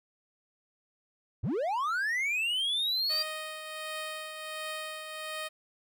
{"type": "linear sweep", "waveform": "triangle", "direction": "up", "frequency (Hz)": [72.8, 4760], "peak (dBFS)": -26, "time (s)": [1.43, 3.23], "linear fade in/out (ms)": 10}
{"type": "tone with tremolo", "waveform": "10% pulse", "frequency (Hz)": 622.3, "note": "D#5", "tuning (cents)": 0, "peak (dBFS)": -26, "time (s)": [3.09, 5.49], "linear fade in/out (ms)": 20, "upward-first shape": "triangle", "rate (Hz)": 1.4, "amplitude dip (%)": 50}
{"effects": []}